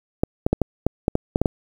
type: clicks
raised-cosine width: 2 ms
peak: -4 dBFS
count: 10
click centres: 0.235 / 0.465 / 0.53 / 0.617 / 0.866 / 1.081 / 1.154 / 1.359 / 1.416 / 1.458 s
effects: 7-bit